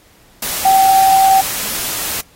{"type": "tone in noise", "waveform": "sine", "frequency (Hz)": 771, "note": "G5", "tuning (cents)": -29, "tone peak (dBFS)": -7, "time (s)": [0.65, 1.41], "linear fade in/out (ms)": 5, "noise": "white", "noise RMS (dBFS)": -21, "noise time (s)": [0.42, 2.21], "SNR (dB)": 11, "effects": ["pink hiss -49 dBFS RMS until 2.35 s", "AAC 48 kbps"]}